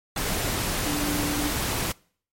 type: tone in noise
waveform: sine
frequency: 293.7 Hz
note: D4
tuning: in tune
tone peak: -27 dBFS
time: 0.86-1.51 s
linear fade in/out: 5 ms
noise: pink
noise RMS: -27 dBFS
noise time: 0.16-1.92 s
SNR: -3 dB
effects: noise-tail reverb RT60 0.5 s tail -24 dB re dry + MP3 64 kbps